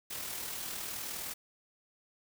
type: noise with amplitude modulation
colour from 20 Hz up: white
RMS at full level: -38 dBFS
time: 0.1-1.34 s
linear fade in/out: 10 ms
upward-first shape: sine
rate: 39.7 Hz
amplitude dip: 40%
effects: none